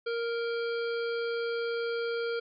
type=harmonic tone with a mistuned harmonic; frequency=466.2 Hz; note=A#4; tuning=in tune; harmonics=1 / 3 / 5 / 7 / 9 / 10; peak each=-30 / -37 / -45 / -46 / -50 / -48 dBFS; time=0.06-2.4 s; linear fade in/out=10 ms; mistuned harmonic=7; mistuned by=-16 cents; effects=none